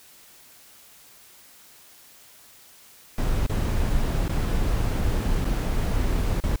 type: noise with dropouts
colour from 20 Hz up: brown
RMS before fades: -23 dBFS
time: 3.18-6.56 s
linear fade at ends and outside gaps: 2 ms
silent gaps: 3.465-3.495 / 4.282-4.294 / 5.446-5.451 / 6.402-6.438 s
effects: white hiss -51 dBFS RMS until 6.6 s